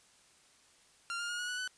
sawtooth tone with pitch steps, 1388 / 1409.8 / 1432 / 1454.5 / 1477.3 / 1500.6 Hz, F6 / F6 / F6 / F#6 / F#6 / F#6, -11 / +16 / +43 / -30 / -3 / +24 cents, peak -32 dBFS, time 1.1-1.676 s, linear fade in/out 0 ms, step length 96 ms, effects white hiss -64 dBFS RMS until 1.77 s + resampled to 22050 Hz

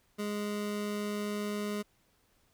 25% pulse tone, 207.4 Hz, G#3, 2 cents flat, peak -29 dBFS, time 0.18-1.83 s, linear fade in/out 20 ms, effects pink hiss -70 dBFS RMS until 2.53 s

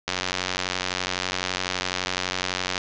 click train, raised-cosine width 0.2 ms, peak -7 dBFS, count 249, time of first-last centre 0.08-2.779 s, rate 91.9 Hz, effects resampled to 16000 Hz + 8-bit

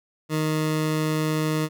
20% pulse tone, 155.56 Hz, D#3, in tune, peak -17 dBFS, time 0.29-1.69 s, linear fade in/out 50 ms, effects none

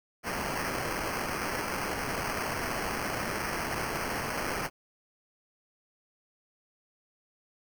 white noise with sample-and-hold, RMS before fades -33 dBFS, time 0.23-4.7 s, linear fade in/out 50 ms, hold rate 3675 Hz, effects none

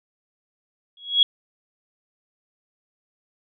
sine tone with exponential growth, 3328 Hz, G#7, 3 cents sharp, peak -9 dBFS, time 0.97-1.23 s, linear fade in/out 2 ms, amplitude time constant 55 ms, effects none

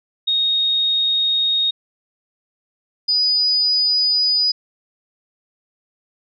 sine tone pair in turn, 3729 / 4952 Hz, A#7 / D#8, 0 / -9 cents, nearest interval perfect fourth, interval 491 cents, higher second, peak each -15 / -14 dBFS, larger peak second, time 0.27-1.71 / 3.08-4.52 s, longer neither, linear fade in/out 10 ms, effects none

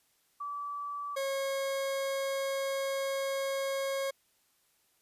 sine / 40% pulse tone pair in turn, 1154 / 544.6 Hz, D6 / C#5, -31 / -31 cents, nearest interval octave + minor second, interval 1300 cents, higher first, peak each -35 / -30 dBFS, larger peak second, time 0.4-1.16 / 1.16-4.11 s, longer second, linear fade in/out 10 ms, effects white hiss -71 dBFS RMS until 5.01 s + resampled to 32000 Hz

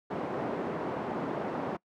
pink band-pass noise, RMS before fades -34 dBFS, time 0.1-1.77 s, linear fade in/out 10 ms, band 210 to 900 Hz, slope 12 dB/octave, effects noise-tail reverb RT60 0.1 s tail -23 dB re dry + high-pass 100 Hz 12 dB/octave

